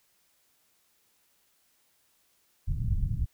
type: low-pass noise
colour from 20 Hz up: pink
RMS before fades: -28 dBFS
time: 2.67-3.26 s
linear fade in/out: 20 ms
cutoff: 130 Hz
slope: 24 dB/octave
effects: white hiss -69 dBFS RMS until 3.33 s